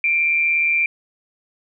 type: tone with amplitude modulation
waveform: sine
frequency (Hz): 2364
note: D7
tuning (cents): +11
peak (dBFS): -13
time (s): 0.04-0.86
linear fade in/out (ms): 2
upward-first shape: sine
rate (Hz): 157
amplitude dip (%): 45
effects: none